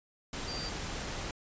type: tone in noise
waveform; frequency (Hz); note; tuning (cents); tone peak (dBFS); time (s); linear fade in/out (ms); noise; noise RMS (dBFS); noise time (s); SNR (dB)
sine; 4705; D8; +2; -39; 0.48-0.69; 2; pink; -38; 0.33-1.31; -4
effects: resampled to 16000 Hz